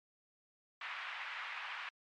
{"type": "band-pass noise", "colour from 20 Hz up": "white", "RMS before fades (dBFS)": -44, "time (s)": [0.81, 1.89], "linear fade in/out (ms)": 2, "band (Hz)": [920, 2600], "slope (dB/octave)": 24, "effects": ["MP3 64 kbps"]}